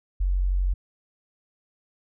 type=tone; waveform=sine; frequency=46 Hz; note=F#1; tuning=9 cents flat; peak=-20 dBFS; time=0.2-0.74 s; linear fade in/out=10 ms; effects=none